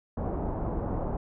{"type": "low-pass noise", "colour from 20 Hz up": "pink", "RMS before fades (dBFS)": -31, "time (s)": [0.17, 1.17], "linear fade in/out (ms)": 5, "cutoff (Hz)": 910, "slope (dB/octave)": 24, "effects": []}